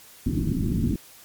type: low-pass noise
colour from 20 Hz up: white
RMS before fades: -24 dBFS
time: 0.26-0.96 s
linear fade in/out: 2 ms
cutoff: 310 Hz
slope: 48 dB/octave
effects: white hiss -49 dBFS RMS until 1.24 s + MP3 96 kbps